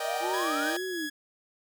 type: chord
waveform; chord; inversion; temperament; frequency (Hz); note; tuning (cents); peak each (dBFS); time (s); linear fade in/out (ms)
sawtooth; Eb major seventh; second; equal with one note detuned; 472.1 / 587.3 / 622.3 / 784; Bb4 / D5 / Eb5 / G5; +22 / 0 / 0 / 0; -35 / -35 / -31 / -31; 0-0.77; 5
type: exponential sweep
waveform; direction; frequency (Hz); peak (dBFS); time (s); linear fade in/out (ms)
sine; up; 623 to 1630; -31; 0.04-0.71; 10
type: tone with vibrato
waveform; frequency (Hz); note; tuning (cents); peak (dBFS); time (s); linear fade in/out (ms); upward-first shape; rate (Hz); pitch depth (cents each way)
sine; 329.6; E4; 0; -32; 0.2-1.1; 50; sine; 1.9; 220
type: tone with tremolo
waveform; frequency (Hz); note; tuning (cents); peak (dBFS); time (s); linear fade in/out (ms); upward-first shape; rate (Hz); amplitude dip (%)
sawtooth; 1674; G#6; +13; -30; 0.33-1.1; 10; sine; 3.2; 30
effects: none